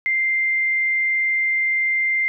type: tone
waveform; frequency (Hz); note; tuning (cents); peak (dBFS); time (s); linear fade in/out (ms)
sine; 2093; C7; 0; -17; 0.06-2.28; 0
effects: none